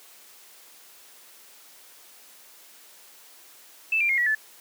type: tone with pitch steps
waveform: sine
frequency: 2637 / 2377 / 2142 / 1930.4 / 1739.8 Hz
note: E7 / D7 / C7 / B6 / A6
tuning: 0 / +20 / +40 / -40 / -20 cents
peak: -20 dBFS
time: 3.92-4.35 s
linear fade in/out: 5 ms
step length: 86 ms
effects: white hiss -51 dBFS RMS until 4.6 s + high-pass 300 Hz 12 dB/octave